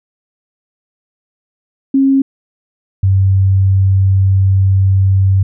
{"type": "tone pair in turn", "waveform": "sine", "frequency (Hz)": [270.9, 96.22], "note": ["C#4", "G2"], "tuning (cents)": [-40, -32], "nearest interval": "octave + tritone", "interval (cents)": 1792, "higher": "first", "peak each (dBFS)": -7, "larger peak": "neither", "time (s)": [[1.94, 2.22], [3.03, 5.43]], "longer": "second", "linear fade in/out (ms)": 5, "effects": []}